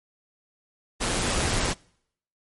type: noise with amplitude modulation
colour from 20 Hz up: pink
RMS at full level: -23 dBFS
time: 1-1.74 s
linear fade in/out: 20 ms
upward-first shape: sine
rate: 181 Hz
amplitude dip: 45%
effects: noise-tail reverb RT60 0.7 s tail -26 dB re dry + MP3 48 kbps